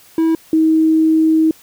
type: tone pair in turn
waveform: triangle / sine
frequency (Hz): 324.5 / 318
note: E4 / D#4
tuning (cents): -27 / +38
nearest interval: unison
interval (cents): 35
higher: first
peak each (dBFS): -9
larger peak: neither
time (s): 0.18-0.35 / 0.53-1.51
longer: second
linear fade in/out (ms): 2
effects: white hiss -46 dBFS RMS until 1.62 s